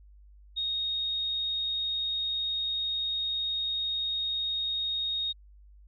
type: tone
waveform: sine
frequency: 3729 Hz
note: A#7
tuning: in tune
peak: -28 dBFS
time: 0.56-5.33 s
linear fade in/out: 20 ms
effects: added 50 Hz sine -51 dBFS peak until 5.87 s